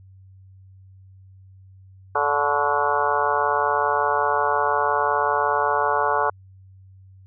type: harmonic tone with a mistuned harmonic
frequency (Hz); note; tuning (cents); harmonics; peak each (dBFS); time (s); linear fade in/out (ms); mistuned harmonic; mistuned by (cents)
145.5; D3; -16; 3 / 4 / 5 / 6 / 7 / 8 / 9 / 10; -27 / -27 / -27 / -24 / -27 / -25 / -30 / -28; 2.15-6.3; 5; 8; -70
effects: added 95 Hz sine -45 dBFS peak until 7.26 s